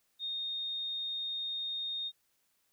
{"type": "tone", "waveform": "sine", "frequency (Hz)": 3690, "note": "A#7", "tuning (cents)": -18, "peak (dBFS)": -34, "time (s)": [0.19, 2.12], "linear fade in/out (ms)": 50, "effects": ["white hiss -75 dBFS RMS until 2.72 s"]}